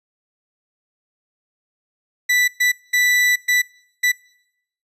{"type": "tone bursts at uneven times", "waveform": "40% pulse", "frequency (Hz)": 1975.5, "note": "B6", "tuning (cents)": 0, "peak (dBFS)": -13, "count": 5, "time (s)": [[2.29, 2.48], [2.6, 2.72], [2.93, 3.36], [3.48, 3.62], [4.03, 4.12]], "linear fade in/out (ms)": 10, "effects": ["noise-tail reverb RT60 0.8 s tail -25 dB re dry", "resampled to 32000 Hz"]}